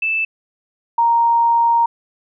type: tone pair in turn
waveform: sine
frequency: 2637 / 932.3 Hz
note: E7 / A#5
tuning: 0 / 0 cents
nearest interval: octave + tritone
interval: 1800 cents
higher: first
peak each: -16 / -11 dBFS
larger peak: second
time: 0.02-0.25 / 0.98-1.86 s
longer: second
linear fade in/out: 5 ms
effects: none